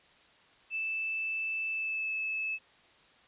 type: tone with pitch glide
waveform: sine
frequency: 2637 to 2607 Hz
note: E7 to E7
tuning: 0 to -20 cents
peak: -31 dBFS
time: 0.7-2.59 s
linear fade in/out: 50 ms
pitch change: -20 cents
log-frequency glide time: 1.7-2.13 s
effects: white hiss -61 dBFS RMS until 3.27 s + resampled to 8000 Hz